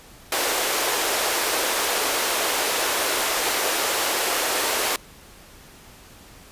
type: high-pass noise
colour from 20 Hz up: pink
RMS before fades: -23 dBFS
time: 0.32-4.96 s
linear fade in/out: 2 ms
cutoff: 380 Hz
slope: 24 dB/octave
effects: pink hiss -47 dBFS RMS until 6.51 s + resampled to 32000 Hz